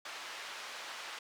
pink band-pass noise, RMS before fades -45 dBFS, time 0.05-1.19 s, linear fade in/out 5 ms, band 950 to 5000 Hz, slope 12 dB/octave, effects none

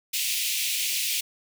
pink high-pass noise, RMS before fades -27 dBFS, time 0.13-1.21 s, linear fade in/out 10 ms, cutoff 2300 Hz, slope 48 dB/octave, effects none

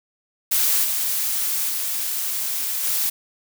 blue noise with level steps, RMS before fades -19 / -23 / -25 / -22 dBFS, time 0.51-3.1 s, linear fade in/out 10 ms, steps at 0.83 / 1.68 / 2.83 s, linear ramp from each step 20 ms, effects none

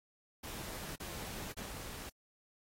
pink noise bursts, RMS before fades -45 dBFS, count 3, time 0.43-2.096 s, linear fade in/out 10 ms, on 530 ms, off 38 ms, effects AAC 48 kbps

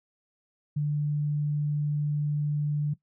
sine tone, 147.8 Hz, D3, 11 cents sharp, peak -24 dBFS, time 0.76-2.94 s, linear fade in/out 10 ms, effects noise-tail reverb RT60 0.1 s tail -17 dB re dry

